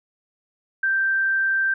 sine tone, 1568 Hz, G6, in tune, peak -18 dBFS, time 0.83-1.74 s, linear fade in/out 5 ms, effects none

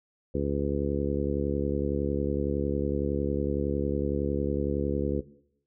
harmonic tone, 70.9 Hz, C#2, 40 cents sharp, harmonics 1 / 2 / 3 / 4 / 5 / 6 / 7, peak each -33 / -33 / -33 / -33 / -33 / -33 / -33 dBFS, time 0.34-5.21 s, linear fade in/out 10 ms, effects noise-tail reverb RT60 0.7 s tail -17 dB re dry

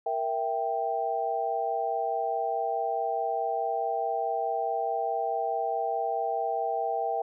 sine chord, E diminished, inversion second, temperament equal, 466.2 / 659.3 / 784 Hz, Bb4 / E5 / G5, 0 / 0 / 0 cents, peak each -33 / -31 / -29 dBFS, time 0.06-7.22 s, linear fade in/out 5 ms, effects none

